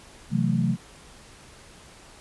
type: chord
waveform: sine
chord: F# half-diminished seventh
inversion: second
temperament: equal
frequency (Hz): 130.81 / 164.81 / 185 / 220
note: C3 / E3 / F#3 / A3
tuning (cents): 0 / 0 / 0 / 0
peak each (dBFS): -26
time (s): 0.3-0.77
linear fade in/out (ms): 50
effects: pink hiss -49 dBFS RMS until 2.2 s + resampled to 24000 Hz